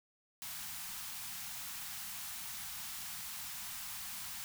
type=band-stop noise; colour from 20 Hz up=white; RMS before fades=-44 dBFS; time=0.42-4.44 s; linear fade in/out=0 ms; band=240 to 730 Hz; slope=48 dB/octave; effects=none